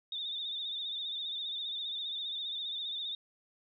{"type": "tone with vibrato", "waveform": "sine", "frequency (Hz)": 3624, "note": "A#7", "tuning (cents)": -50, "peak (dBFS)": -35, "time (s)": [0.12, 3.15], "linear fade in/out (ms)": 2, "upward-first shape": "sine", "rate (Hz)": 15, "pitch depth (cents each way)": 68, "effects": []}